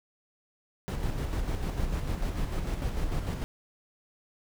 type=noise with tremolo; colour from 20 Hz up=brown; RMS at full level=-29 dBFS; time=0.88-3.44 s; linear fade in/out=0 ms; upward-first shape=square; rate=6.7 Hz; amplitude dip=40%; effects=none